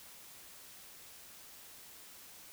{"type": "silence", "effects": ["white hiss -54 dBFS RMS until 2.52 s"]}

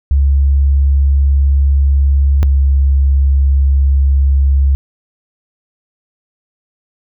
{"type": "tone pair in turn", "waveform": "sine", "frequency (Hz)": [69.3, 68.58], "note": ["C#2", "C#2"], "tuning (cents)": [0, -18], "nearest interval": "unison", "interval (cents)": 18, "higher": "first", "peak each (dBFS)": -7, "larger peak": "neither", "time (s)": [[0.11, 2.43], [2.43, 4.75]], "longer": "neither", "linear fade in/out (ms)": 0, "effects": []}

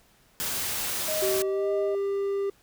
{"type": "noise", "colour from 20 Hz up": "white", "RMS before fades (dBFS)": -30, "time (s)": [0.4, 1.42], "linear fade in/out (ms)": 0}
{"type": "tone with tremolo", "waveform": "sine", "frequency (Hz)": 622.3, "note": "D#5", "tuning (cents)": 0, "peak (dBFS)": -27, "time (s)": [1.08, 1.95], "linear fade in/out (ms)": 2, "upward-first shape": "sine", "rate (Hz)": 1.8, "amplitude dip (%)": 55}
{"type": "tone with pitch glide", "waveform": "triangle", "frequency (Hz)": [382.7, 396.9], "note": ["G4", "G4"], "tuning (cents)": [-42, 22], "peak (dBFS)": -23, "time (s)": [1.22, 2.5], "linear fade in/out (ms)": 5, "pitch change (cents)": 64, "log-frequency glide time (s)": [1.36, 1.71]}
{"effects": ["pink hiss -61 dBFS RMS until 2.62 s"]}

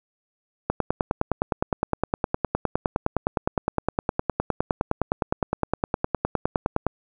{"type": "click train", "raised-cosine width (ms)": 1, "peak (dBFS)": -7, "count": 61, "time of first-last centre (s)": [0.7, 6.866], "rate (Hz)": 9.73, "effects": []}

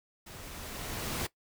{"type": "noise with level ramp", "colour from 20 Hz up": "pink", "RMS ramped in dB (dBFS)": [-48, -33], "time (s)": [0.26, 1.27], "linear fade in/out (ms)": 10, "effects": ["noise-tail reverb RT60 0.1 s tail -18 dB re dry"]}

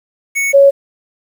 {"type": "tone pair in turn", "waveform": ["square", "sine"], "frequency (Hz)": [2217, 556], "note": ["C#7", "C#5"], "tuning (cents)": [0, 5], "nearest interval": "2 octaves", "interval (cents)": 2395, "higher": "first", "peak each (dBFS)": [-14, -3], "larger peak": "second", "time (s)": [[0.35, 0.53], [0.53, 0.71]], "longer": "neither", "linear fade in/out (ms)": 20, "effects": ["7-bit"]}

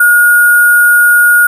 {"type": "tone with sample-and-hold", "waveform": "sine", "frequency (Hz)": 1438, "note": "F#6", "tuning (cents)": -50, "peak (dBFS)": -3, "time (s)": [0, 1.47], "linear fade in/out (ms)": 5, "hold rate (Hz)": 11025, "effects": []}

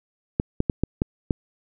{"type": "clicks", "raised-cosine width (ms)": 3, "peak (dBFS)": -7, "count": 6, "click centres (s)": [0.399, 0.604, 0.698, 0.836, 1.019, 1.308], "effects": []}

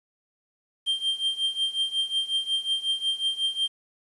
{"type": "tone with tremolo", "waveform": "triangle", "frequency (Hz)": 3170, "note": "G7", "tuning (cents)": 19, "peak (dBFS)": -19, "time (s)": [0.86, 3.68], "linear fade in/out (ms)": 20, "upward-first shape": "triangle", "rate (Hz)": 5.5, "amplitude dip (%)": 90, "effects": ["resampled to 24000 Hz", "9-bit"]}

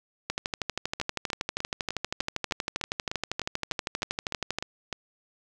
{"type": "two click trains", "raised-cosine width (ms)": 0.2, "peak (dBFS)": [-14, -11], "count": [14, 55], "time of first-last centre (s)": [[1, 4.927], [0.3, 4.586]], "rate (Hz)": [3.31, 12.6], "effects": []}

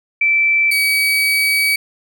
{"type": "tone pair in turn", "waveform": ["sine", "35% pulse"], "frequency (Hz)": [2328, 2276], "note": ["D7", "C#7"], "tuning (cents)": [-16, 45], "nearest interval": "unison", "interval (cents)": 39, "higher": "first", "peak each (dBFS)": -11, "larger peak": "neither", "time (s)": [[0.21, 0.71], [0.71, 1.76]], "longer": "second", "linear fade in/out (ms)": 5, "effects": []}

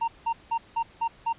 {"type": "tone bursts", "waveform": "triangle", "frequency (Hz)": 920, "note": "A#5", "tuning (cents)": -23, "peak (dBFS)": -21, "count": 6, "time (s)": [0.01, 1.33], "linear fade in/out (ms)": 10, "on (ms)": 70, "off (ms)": 180, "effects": ["pink hiss -54 dBFS RMS until 1.38 s", "resampled to 8000 Hz"]}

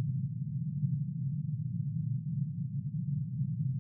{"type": "band-pass noise", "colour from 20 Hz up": "white", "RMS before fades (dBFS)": -34, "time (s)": [0, 3.79], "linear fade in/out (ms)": 0, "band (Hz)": [120, 160], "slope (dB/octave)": 48, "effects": []}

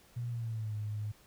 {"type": "tone with pitch glide", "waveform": "sine", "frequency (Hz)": [120, 105.68], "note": ["B2", "G#2"], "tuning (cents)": [-49, 31], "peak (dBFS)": -34, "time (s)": [0.16, 1.12], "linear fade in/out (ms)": 10, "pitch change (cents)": -220, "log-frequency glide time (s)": [0.29, 0.75], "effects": ["pink hiss -62 dBFS RMS until 1.26 s"]}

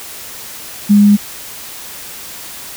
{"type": "tone", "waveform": "sine", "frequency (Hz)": 205.2, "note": "G#3", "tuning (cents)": -21, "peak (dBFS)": -4, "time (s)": [0.89, 1.17], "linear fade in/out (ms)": 20, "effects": ["white hiss -30 dBFS RMS until 2.76 s"]}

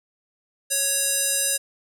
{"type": "tone with band-pass filter", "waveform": "square", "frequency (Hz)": 554, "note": "C#5", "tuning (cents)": -1, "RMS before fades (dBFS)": -23, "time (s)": [0.7, 1.58], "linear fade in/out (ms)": 20, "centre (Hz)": 9200, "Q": 2.2, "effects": []}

